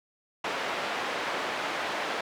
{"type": "band-pass noise", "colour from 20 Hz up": "pink", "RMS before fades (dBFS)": -32, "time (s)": [0.44, 2.21], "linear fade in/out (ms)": 5, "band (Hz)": [480, 2900], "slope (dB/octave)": 12, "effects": []}